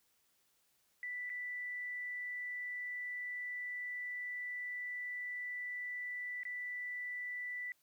sine tone with dropouts, 1975.5 Hz, B6, in tune, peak -39 dBFS, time 1.03-7.72 s, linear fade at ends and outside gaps 1 ms, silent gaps 1.295-1.3 / 6.433-6.452 s, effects white hiss -75 dBFS RMS until 7.82 s

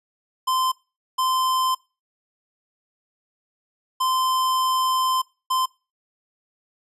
square tone bursts at uneven times, 1035 Hz, C6, 19 cents flat, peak -20 dBFS, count 4, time 0.47-0.72 / 1.18-1.75 / 4-5.22 / 5.5-5.66 s, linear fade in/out 10 ms, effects noise-tail reverb RT60 0.3 s tail -23 dB re dry + resampled to 32000 Hz

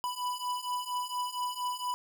square beating tone pair, 987.8 / 992.1 Hz, B5 / B5, 0 / +8 cents, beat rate 4.3 Hz, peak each -37 / -35 dBFS, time 0.04-1.94 s, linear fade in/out 0 ms, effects none

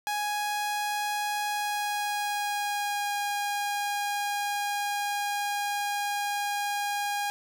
sawtooth tone with pitch glide, 830.6 to 816.8 Hz, G#5 to G#5, 0 to -29 cents, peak -24 dBFS, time 0.07-7.3 s, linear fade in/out 0 ms, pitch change -29 cents, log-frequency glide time 1.47-3.16 s, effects none

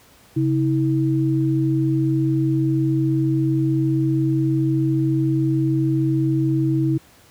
sine tone pair together, 135.3 / 321.8 Hz, C#3 / E4, -42 / -42 cents, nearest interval octave + minor third, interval 1500 cents, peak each -19 dBFS, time 0.36-6.98 s, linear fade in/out 10 ms, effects pink hiss -51 dBFS RMS until 7.3 s + high-pass 60 Hz 12 dB/octave

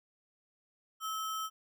sine tone with sample-and-hold, 1296 Hz, E6, 30 cents flat, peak -34 dBFS, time 1-1.5 s, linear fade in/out 50 ms, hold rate 4410 Hz, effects none

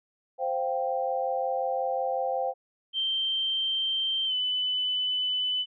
sine chord, C suspended fourth, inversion none, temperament equal, 523.3 / 698.5 / 784 Hz, C5 / F5 / G5, 0 / 0 / 0 cents, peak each -29 / -32 / -30 dBFS, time 0.38-2.54 s, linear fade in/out 50 ms
sine tone with pitch glide, 3136 to 3003 Hz, G7 to F#7, 0 to +25 cents, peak -25 dBFS, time 2.93-5.66 s, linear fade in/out 50 ms, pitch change -75 cents, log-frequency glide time 4.26-4.34 s
effects none

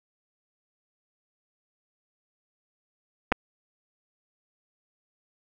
clicks, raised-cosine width 0.5 ms, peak -8 dBFS, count 2, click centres 3.319 / 3.323 s, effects none

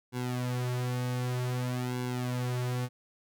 sawtooth tone with flanger, 124.7 Hz, B2, 17 cents sharp, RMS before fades -32 dBFS, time 0.12-2.89 s, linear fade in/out 50 ms, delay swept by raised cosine 1.6 to 5.1 ms, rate 0.53 Hz, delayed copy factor -0.85, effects none

